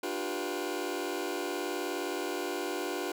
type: chord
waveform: sawtooth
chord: G dominant seventh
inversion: second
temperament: just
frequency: 294 / 352.8 / 392 / 490 Hz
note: D4 / F4 / G4 / B4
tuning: +2 / +18 / 0 / -14 cents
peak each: -35 / -32 / -34 / -36 dBFS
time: 0.03-3.12 s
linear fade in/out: 5 ms
effects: none